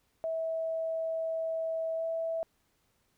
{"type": "tone with pitch glide", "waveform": "sine", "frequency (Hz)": [650, 655.7], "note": ["E5", "E5"], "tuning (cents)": [-24, -9], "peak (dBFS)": -30, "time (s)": [0.24, 2.43], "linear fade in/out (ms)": 0, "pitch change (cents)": 15, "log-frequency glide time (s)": [1.95, 2.04], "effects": ["pink hiss -73 dBFS RMS until 3.17 s"]}